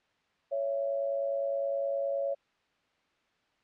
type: tone pair together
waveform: sine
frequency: 557.3 / 667 Hz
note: C#5 / E5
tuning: +9 / +20 cents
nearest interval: minor third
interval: 311 cents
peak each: -29 / -36 dBFS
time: 0.51-2.35 s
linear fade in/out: 20 ms
effects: white hiss -71 dBFS RMS until 3.63 s + low-pass 3000 Hz 12 dB/octave